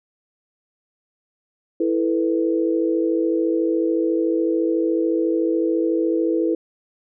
sine chord, E suspended fourth, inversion none, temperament equal, 329.6 / 440 / 493.9 Hz, E4 / A4 / B4, 0 / 0 / 0 cents, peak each -19 / -24 / -24 dBFS, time 1.8-6.55 s, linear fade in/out 5 ms, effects none

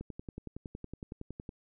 click train, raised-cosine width 3 ms, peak -28 dBFS, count 17, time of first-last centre 0.01-1.491 s, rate 10.8 Hz, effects none

